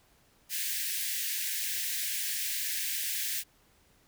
white high-pass noise, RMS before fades -33 dBFS, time 0.49-3.44 s, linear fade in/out 50 ms, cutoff 1600 Hz, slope 96 dB/octave, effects pink hiss -65 dBFS RMS until 4.07 s

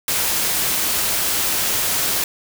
white noise, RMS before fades -20 dBFS, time 0.08-2.24 s, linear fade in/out 2 ms, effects none

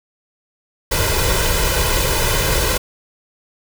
pink noise with comb filter, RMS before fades -17 dBFS, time 0.91-2.78 s, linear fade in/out 10 ms, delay 2 ms, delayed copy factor +0.75, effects none

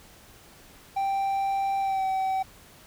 triangle tone with pitch glide, 784 to 764.3 Hz, G5 to G5, 0 to -44 cents, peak -22 dBFS, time 0.96-2.43 s, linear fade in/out 10 ms, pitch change -44 cents, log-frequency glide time 1.8-2.05 s, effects pink hiss -52 dBFS RMS until 2.86 s

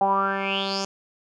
10% pulse tone with low-pass filter sweep, 195.3 Hz, G3, 6 cents flat, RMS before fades -24 dBFS, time 0.01-0.85 s, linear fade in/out 2 ms, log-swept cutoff 760 to 6200 Hz, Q 8.3, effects none

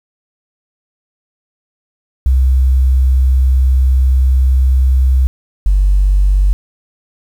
sine tone pair in turn, 65.1 / 48.22 Hz, C2 / G1, -8 / -28 cents, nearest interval perfect fourth, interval 520 cents, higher first, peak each -6 dBFS, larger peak neither, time 2.26-5.27 / 5.66-6.53 s, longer first, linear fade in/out 0 ms, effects tanh soft clip ceiling -3 dBFS + 7-bit

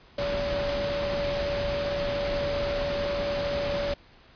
sine tone in noise, 572 Hz, D5, 46 cents flat, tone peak -27 dBFS, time 0.18-3.94 s, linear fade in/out 5 ms, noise pink, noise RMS -32 dBFS, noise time 0.18-3.94 s, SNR +2 dB, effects pink hiss -55 dBFS RMS until 4.35 s + resampled to 11025 Hz

